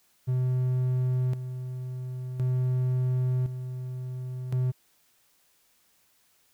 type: tone with tremolo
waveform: triangle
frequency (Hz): 127.2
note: C3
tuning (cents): -48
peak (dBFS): -21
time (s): 0.27-4.72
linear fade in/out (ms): 20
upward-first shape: square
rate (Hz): 0.47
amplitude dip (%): 65
effects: white hiss -66 dBFS RMS until 6.53 s